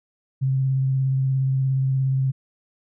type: tone with vibrato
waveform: sine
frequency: 133.2 Hz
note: C3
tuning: 31 cents sharp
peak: -18 dBFS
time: 0.41-2.32 s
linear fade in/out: 20 ms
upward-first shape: sine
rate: 17 Hz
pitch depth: 17 cents each way
effects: none